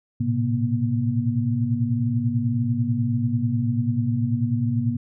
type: tone cluster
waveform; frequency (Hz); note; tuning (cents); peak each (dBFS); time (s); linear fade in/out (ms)
sine; 110.5 / 119.7 / 130.8 / 238.7; A2 / A#2 / C3 / A#3; +8 / +46 / 0 / +41; -25 / -26 / -27 / -24; 0.2-4.97; 10
effects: none